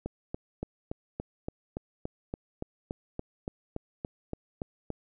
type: click train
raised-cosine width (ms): 2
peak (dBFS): -20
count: 18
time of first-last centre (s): 0.06-4.903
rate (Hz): 3.51
effects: none